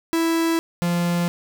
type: tone pair in turn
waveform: 45% pulse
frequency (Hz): 329.6 / 173.39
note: E4 / F3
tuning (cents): 0 / -12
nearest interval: major seventh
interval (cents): 1112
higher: first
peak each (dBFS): -18 / -19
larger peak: first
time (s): 0.13-0.59 / 0.82-1.28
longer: neither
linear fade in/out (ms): 0
effects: none